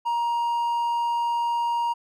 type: tone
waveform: triangle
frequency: 942 Hz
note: A#5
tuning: 18 cents sharp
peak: -20 dBFS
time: 0.05-1.94 s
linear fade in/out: 20 ms
effects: none